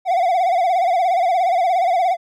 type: tone with vibrato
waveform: triangle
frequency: 718 Hz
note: F5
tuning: 48 cents sharp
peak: -12 dBFS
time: 0.05-2.17 s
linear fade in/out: 50 ms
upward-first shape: sine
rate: 17 Hz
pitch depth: 110 cents each way
effects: none